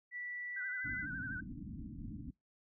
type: tone with pitch glide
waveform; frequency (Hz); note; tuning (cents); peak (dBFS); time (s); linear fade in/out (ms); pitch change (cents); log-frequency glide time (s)
sine; 1960 to 2009; B6 to B6; -14 to +29; -40; 0.11-1.06; 50; +43; 0.53-0.87
type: tone with vibrato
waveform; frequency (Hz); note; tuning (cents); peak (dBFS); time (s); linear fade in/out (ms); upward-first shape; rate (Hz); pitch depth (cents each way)
sine; 1521; F#6; +47; -40; 0.56-1.41; 10; sine; 12; 71
type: low-pass noise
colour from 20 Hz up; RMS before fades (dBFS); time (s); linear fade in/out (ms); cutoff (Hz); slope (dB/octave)
white; -46; 0.84-2.31; 5; 300; 96
effects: noise-tail reverb RT60 0.2 s tail -25 dB re dry